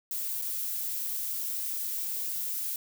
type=noise with dropouts; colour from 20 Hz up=violet; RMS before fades=-33 dBFS; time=0.11-2.76 s; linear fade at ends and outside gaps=2 ms; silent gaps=0.416-0.42 s; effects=none

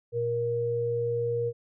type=tone pair together; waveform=sine; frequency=118.08 / 472.3 Hz; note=A#2 / A#4; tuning=+23 / +23 cents; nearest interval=2 octaves; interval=2400 cents; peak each=-33 / -26 dBFS; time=0.12-1.53 s; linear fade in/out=50 ms; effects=none

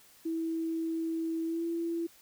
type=tone with pitch glide; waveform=sine; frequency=326.6 to 335.4 Hz; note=E4 to E4; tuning=-16 to +30 cents; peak=-30 dBFS; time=0.25-2.07 s; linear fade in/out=10 ms; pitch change=+46 cents; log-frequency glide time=1.45-1.64 s; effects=white hiss -59 dBFS RMS until 2.21 s

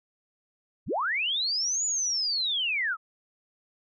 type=linear two-way sweep; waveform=sine; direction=up then down; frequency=32.18 to 7000 to 1220 Hz; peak=-25 dBFS; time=0.86-2.97 s; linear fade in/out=50 ms; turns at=1.85 s; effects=none

